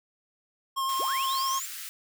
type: tone with vibrato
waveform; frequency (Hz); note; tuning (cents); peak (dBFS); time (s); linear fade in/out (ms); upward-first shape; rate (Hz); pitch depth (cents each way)
square; 1070; C6; +38; -27; 0.76-1.6; 20; sine; 9.1; 16
type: high-pass noise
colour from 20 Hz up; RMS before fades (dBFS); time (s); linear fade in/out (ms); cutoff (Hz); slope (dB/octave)
white; -39; 0.89-1.89; 0; 1300; 48
type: linear sweep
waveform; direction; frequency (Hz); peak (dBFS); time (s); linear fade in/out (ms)
sine; up; 244.2 to 7480; -34; 0.99-1.66; 10
effects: none